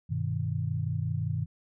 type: chord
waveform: sine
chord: G augmented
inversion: none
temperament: equal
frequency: 98 / 123.47 / 155.56 Hz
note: G2 / B2 / D#3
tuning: 0 / 0 / 0 cents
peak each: -32 dBFS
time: 0.09-1.46 s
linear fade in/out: 20 ms
effects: none